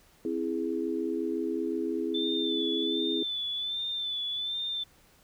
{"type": "chord", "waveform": "sine", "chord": "C augmented", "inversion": "none", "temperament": "equal", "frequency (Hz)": [261.6, 329.6, 415.3], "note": ["C4", "E4", "G#4"], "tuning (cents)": [0, 0, 0], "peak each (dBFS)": [-34, -31, -33], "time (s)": [0.25, 3.23], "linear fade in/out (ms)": 2}
{"type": "tone with vibrato", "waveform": "sine", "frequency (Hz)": 3520, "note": "A7", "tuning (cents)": 0, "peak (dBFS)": -30, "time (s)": [2.14, 4.84], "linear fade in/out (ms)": 10, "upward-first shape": "sine", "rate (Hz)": 1.3, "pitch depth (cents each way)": 47}
{"effects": ["pink hiss -61 dBFS RMS until 5.23 s"]}